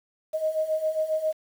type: beating tone pair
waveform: sine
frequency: 622.3 / 629.7 Hz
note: D#5 / D#5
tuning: 0 / +21 cents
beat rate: 7.4 Hz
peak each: -29 / -25 dBFS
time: 0.33-1.33 s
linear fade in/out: 20 ms
effects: 8-bit